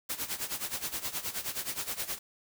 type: noise with tremolo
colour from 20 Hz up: white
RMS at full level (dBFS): -33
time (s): 0.09-2.19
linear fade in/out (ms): 10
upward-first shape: sine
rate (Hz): 9.5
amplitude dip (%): 80
effects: none